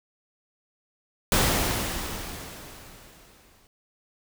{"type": "noise with exponential decay", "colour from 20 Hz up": "pink", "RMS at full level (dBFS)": -20, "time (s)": [1.32, 3.67], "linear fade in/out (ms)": 1, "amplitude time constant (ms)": 510, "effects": []}